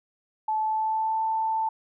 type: tone with pitch glide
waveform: sine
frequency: 868 to 885.7 Hz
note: A5 to A5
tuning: -24 to +11 cents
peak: -23 dBFS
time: 0.48-1.69 s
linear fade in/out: 5 ms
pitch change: +35 cents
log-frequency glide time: 0.59-1.22 s
effects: none